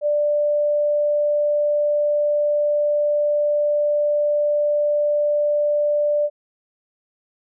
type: tone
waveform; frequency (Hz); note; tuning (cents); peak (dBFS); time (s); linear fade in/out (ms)
sine; 590; D5; +8; -16; 0.01-6.3; 50
effects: none